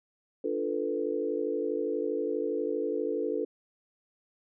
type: chord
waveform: sine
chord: B half-diminished seventh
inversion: first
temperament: equal with one note detuned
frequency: 293.7 / 349.2 / 441.5 / 493.9 Hz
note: D4 / F4 / A4 / B4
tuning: 0 / 0 / +6 / 0 cents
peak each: -35 / -35 / -31 / -34 dBFS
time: 0.44-3.45 s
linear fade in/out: 5 ms
effects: none